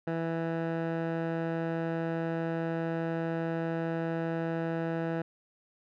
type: tone with low-pass filter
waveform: 15% pulse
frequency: 164.81 Hz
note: E3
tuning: in tune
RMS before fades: -32 dBFS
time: 0.07-5.22 s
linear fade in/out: 5 ms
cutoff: 1500 Hz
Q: 0.93
effects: none